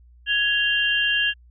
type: tone cluster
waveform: sine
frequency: 1669 / 2786 / 3158 Hz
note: G#6 / F7 / G7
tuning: +8 / -5 / +12 cents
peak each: -22 / -22 / -25 dBFS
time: 0.26-1.34 s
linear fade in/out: 50 ms
effects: added 60 Hz sine -48 dBFS peak until 1.5 s